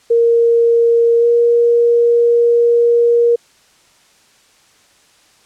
sine tone with pitch glide, 466.2 to 471.9 Hz, A#4 to A#4, 0 to +21 cents, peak -8 dBFS, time 0.1-3.36 s, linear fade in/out 10 ms, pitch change +21 cents, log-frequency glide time 1.19-1.25 s, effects white hiss -51 dBFS RMS until 5.45 s + low-pass 8000 Hz 12 dB/octave

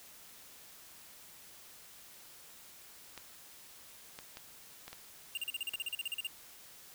clicks, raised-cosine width 0.2 ms, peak -28 dBFS, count 6, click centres 3.177 / 4.189 / 4.371 / 4.88 / 4.93 / 5.74 s
square tone bursts, 2794 Hz, F7, in tune, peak -35 dBFS, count 15, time 5.35-6.27 s, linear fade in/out 2 ms, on 24 ms, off 40 ms
effects white hiss -55 dBFS RMS until 6.94 s

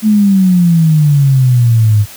sine exponential sweep, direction down, 219.2 to 102.2 Hz, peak -5 dBFS, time 0.02-2.06 s, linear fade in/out 50 ms, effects white hiss -33 dBFS RMS until 2.16 s

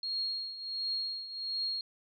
sine tone with tremolo, 4271 Hz, C8, 35 cents sharp, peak -30 dBFS, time 0.03-1.81 s, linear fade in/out 2 ms, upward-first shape triangle, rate 1.4 Hz, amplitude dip 75%, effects none

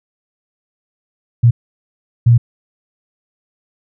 sine tone bursts at uneven times, 118.4 Hz, A#2, 27 cents sharp, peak -5 dBFS, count 2, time 1.43-1.51 / 2.26-2.38 s, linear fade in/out 10 ms, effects none

